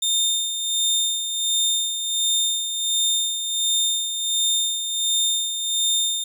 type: tone with tremolo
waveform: 25% pulse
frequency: 3630 Hz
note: A#7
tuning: 47 cents flat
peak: -14 dBFS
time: 0.02-6.24 s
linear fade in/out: 5 ms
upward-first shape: sine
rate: 1.4 Hz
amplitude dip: 55%
effects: none